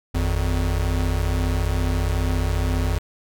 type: tone pair together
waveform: square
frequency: 50.78 / 85.4 Hz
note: G#1 / F2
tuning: -38 / -38 cents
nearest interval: major sixth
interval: 900 cents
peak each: -23 dBFS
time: 0.14-2.99 s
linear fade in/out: 10 ms
effects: none

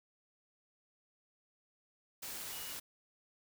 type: tone in noise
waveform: sine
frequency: 2907 Hz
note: F#7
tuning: 31 cents flat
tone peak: -51 dBFS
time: 2.52-2.73 s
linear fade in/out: 10 ms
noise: white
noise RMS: -44 dBFS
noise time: 2.22-2.8 s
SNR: -10 dB
effects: none

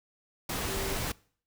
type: tone in noise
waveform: sine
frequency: 388.7 Hz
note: G4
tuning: 15 cents flat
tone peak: -37 dBFS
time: 0.68-0.95 s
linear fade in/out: 5 ms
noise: pink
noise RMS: -33 dBFS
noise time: 0.49-1.12 s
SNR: -7 dB
effects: noise-tail reverb RT60 0.5 s tail -23 dB re dry

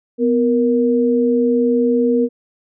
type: tone pair together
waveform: sine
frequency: 248.8 / 469.6 Hz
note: B3 / A#4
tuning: +13 / +13 cents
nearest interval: major seventh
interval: 1100 cents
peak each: -15 dBFS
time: 0.18-2.29 s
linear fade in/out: 50 ms
effects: none

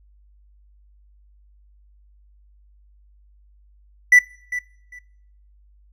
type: tone with echo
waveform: triangle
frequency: 1975.5 Hz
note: B6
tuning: in tune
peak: -6 dBFS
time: 4.12-4.19 s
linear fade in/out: 5 ms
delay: 400 ms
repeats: 2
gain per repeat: -15 dB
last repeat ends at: 4.99 s
effects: noise-tail reverb RT60 0.7 s tail -22 dB re dry + added 50 Hz sine -51 dBFS peak until 5.92 s

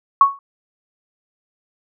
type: tone with exponential decay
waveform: sine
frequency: 1108.7 Hz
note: C#6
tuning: in tune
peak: -3 dBFS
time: 0.21-0.39 s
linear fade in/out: 2 ms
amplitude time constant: 38 ms
effects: none

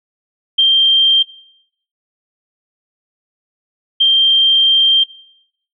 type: tone pair in turn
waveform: sine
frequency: 3168 / 3168 Hz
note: G7 / G7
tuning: +18 / +18 cents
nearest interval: unison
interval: 0 cents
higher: neither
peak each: -7 dBFS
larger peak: neither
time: 0.58-1.23 / 4-5.04 s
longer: second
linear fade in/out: 10 ms
effects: noise-tail reverb RT60 0.7 s tail -20 dB re dry

